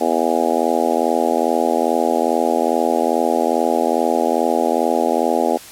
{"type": "harmonic tone", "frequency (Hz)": 82.4, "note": "E2", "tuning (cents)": 0, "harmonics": [3, 4, 5, 6, 7, 8, 9, 10], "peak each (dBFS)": [-23, -23, -23, -23, -23, -23, -23, -23], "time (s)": [0, 5.58], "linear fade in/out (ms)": 20, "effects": ["white hiss -38 dBFS RMS until 5.71 s", "low-pass 12000 Hz 12 dB/octave"]}